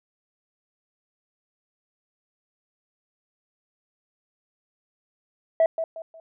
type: tone with echo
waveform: sine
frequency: 652 Hz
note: E5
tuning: 19 cents flat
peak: -13 dBFS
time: 5.6-5.66 s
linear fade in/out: 2 ms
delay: 180 ms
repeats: 3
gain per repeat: -10 dB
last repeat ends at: 6.2 s
effects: tanh soft clip ceiling -13 dBFS